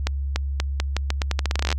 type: accelerating click train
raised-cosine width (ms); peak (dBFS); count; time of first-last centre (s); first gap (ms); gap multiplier
0.2; -6; 20; 0.07-1.726; 290; 0.83
effects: added 69 Hz sine -23 dBFS peak until 1.78 s